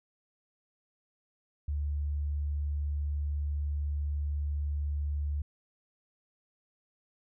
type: tone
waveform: sine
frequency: 73 Hz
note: D2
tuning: 10 cents flat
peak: -29 dBFS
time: 1.68-5.42 s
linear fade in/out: 5 ms
effects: none